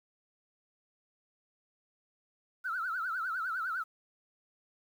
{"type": "tone with vibrato", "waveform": "sine", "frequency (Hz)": 1408, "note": "F6", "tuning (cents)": 14, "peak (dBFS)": -31, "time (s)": [2.64, 3.84], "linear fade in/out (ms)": 20, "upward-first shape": "triangle", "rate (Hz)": 9.9, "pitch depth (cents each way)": 180, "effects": ["tanh soft clip ceiling -27 dBFS", "10-bit"]}